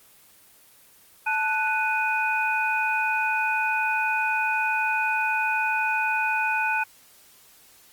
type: tone cluster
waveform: sine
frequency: 876 / 1483 / 2488 Hz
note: A5 / F#6 / D#7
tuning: -8 / +4 / -1 cents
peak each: -26 dBFS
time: 1.26-6.84 s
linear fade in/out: 10 ms
effects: white hiss -54 dBFS RMS until 7.92 s + Opus 24 kbps